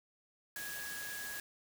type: tone in noise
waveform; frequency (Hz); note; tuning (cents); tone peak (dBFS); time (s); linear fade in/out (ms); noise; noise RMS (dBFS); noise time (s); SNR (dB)
sine; 1661.2; G#6; 0; -43; 0.56-1.4; 2; white; -45; 0.56-1.4; -1
effects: none